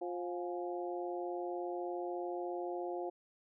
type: harmonic tone with a mistuned harmonic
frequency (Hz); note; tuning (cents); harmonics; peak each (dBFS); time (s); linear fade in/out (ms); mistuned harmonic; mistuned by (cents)
176.6; F3; +20; 2 / 3 / 4 / 5; -39 / -44 / -42 / -49; 0.01-3.1; 10; 5; -86
effects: none